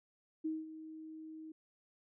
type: tone with ADSR envelope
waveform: sine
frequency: 315.8 Hz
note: D#4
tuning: 26 cents sharp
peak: -33 dBFS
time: 0.44-1.52 s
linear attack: 15 ms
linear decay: 200 ms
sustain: -13 dB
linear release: 5 ms
effects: none